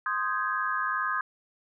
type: chord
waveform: sine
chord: Ab major seventh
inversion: first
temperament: equal with one note detuned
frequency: 1046.5 / 1244.5 / 1559 / 1661.2 Hz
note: C6 / Eb6 / G6 / Ab6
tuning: 0 / 0 / -10 / 0 cents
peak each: -32 / -30 / -34 / -32 dBFS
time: 0.06-1.21 s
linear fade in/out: 2 ms
effects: none